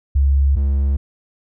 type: tone pair in turn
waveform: sine / triangle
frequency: 69.1 / 69.1 Hz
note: C#2 / C#2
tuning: -5 / -5 cents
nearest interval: unison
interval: 0 cents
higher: neither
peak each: -11 / -12 dBFS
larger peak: first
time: 0.15-0.56 / 0.56-0.97 s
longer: neither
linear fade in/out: 10 ms
effects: none